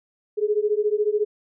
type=beating tone pair; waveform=sine; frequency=413.2 / 427.2 Hz; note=G#4 / G#4; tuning=-9 / +49 cents; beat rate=14 Hz; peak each=-22 dBFS; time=0.37-1.25 s; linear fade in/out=20 ms; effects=none